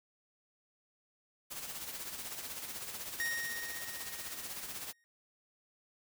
white noise with tremolo, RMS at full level -41 dBFS, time 1.5-4.93 s, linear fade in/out 20 ms, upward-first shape sine, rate 16 Hz, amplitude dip 50%
45% pulse tone with exponential decay, 1864.7 Hz, A#6, in tune, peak -32 dBFS, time 3.2-5.04 s, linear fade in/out 0 ms, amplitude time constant 400 ms
effects none

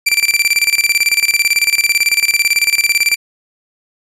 sawtooth tone with tremolo, 2349 Hz, D7, in tune, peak -5 dBFS, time 0.06-3.16 s, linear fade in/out 10 ms, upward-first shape square, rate 18 Hz, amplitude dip 80%, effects resampled to 32000 Hz

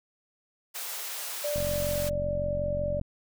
white high-pass noise, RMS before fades -36 dBFS, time 0.74-2.1 s, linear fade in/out 20 ms, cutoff 470 Hz, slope 24 dB/octave
sine tone, 587.3 Hz, D5, in tune, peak -28 dBFS, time 1.44-3 s, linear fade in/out 5 ms
click train, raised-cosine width 5 ms, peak -23 dBFS, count 67, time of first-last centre 1.56-3.014 s, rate 45.4 Hz
effects none

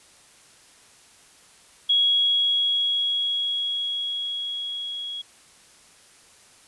sine tone with level ramp, 3322 Hz, G#7, in tune, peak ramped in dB -16 to -30 dBFS, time 1.89-5.22 s, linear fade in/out 10 ms, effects white hiss -53 dBFS RMS until 6.67 s + resampled to 24000 Hz

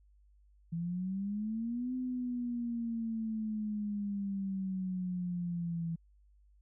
sine exponential two-way sweep, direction up then down, 164.81 to 256.1 to 164.81 Hz, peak -33 dBFS, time 0.72-5.96 s, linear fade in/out 10 ms, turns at 1.94 s, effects added 50 Hz sine -61 dBFS peak until 6.61 s

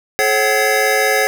square tone cluster, 429 / 541 / 756 / 1688 / 2070 Hz, A4 / C#5 / F#5 / G#6 / C7, -44 / -42 / +37 / +28 / -19 cents, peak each -20 dBFS, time 0.19-1.27 s, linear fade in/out 0 ms, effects 8-bit

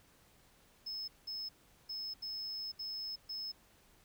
triangle tone bursts at uneven times, 5200 Hz, E8, 24 cents flat, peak -38 dBFS, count 6, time 0.86-1.08 / 1.27-1.49 / 1.89-2.14 / 2.22-2.72 / 2.79-3.16 / 3.29-3.52 s, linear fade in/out 10 ms, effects pink hiss -66 dBFS RMS until 4.04 s

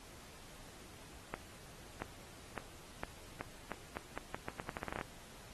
accelerating click train, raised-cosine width 0.5 ms, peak -24 dBFS, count 19, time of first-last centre 1.34-5.012 s, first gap 680 ms, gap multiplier 0.82, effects pink hiss -56 dBFS RMS until 5.53 s + AAC 32 kbps

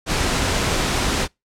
pink noise, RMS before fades -20 dBFS, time 0.06-1.28 s, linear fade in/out 50 ms, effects noise-tail reverb RT60 0.2 s tail -26 dB re dry + low-pass 8000 Hz 12 dB/octave

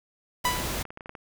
pink noise, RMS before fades -31 dBFS, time 0.44-0.83 s, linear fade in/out 10 ms
sawtooth tone with exponential decay, 990 Hz, B5, 4 cents sharp, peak -17 dBFS, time 0.45-0.81 s, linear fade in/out 2 ms, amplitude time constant 77 ms
clicks, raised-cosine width 0.5 ms, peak -25 dBFS, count 8, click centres 0.811 / 0.853 / 0.905 / 0.974 / 1.008 / 1.059 / 1.094 / 1.152 s
effects none

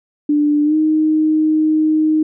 sine tone with pitch glide, 295.4 to 310.8 Hz, D4 to D#4, +10 to -2 cents, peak -11 dBFS, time 0.29-2.23 s, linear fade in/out 5 ms, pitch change +88 cents, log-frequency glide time 0.64-0.75 s, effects none

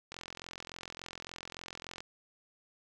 click train, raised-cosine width 0.2 ms, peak -25 dBFS, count 83, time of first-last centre 0.12-2.005 s, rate 43.5 Hz, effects none

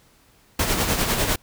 pink noise with tremolo, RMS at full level -20 dBFS, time 0.59-1.36 s, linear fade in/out 5 ms, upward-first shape sine, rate 10 Hz, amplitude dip 50%, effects pink hiss -57 dBFS RMS until 1.42 s

